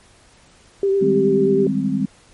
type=tone with vibrato; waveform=sine; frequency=392 Hz; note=G4; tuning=in tune; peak=-14 dBFS; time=0.83-1.67 s; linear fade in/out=2 ms; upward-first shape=sine; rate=9.4 Hz; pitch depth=25 cents each way
type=chord; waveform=sine; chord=Ab major seventh; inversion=second; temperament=equal; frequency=155.56 / 196 / 207.7 / 261.6 Hz; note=Eb3 / G3 / Ab3 / C4; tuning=0 / 0 / 0 / 0 cents; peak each=-26 / -22 / -24 / -21 dBFS; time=1.01-2.06 s; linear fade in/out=10 ms
effects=pink hiss -51 dBFS RMS until 2.33 s + MP3 48 kbps